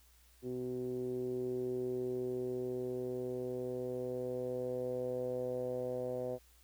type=tone with low-pass filter sweep; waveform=10% pulse; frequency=125.7 Hz; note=B2; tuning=31 cents sharp; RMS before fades=-38 dBFS; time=0.42-6.39 s; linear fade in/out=50 ms; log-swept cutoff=340 to 560 Hz; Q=5.1; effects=added 60 Hz sine -64 dBFS peak until 6.63 s + white hiss -67 dBFS RMS until 6.63 s